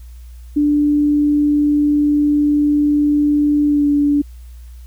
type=tone with pitch glide; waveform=sine; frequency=293.7 to 289.2 Hz; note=D4 to D4; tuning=0 to -27 cents; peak=-11 dBFS; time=0.56-4.22 s; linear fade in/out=10 ms; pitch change=-27 cents; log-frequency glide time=3.66-3.86 s; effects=added 60 Hz sine -33 dBFS peak until 4.86 s + white hiss -54 dBFS RMS until 4.86 s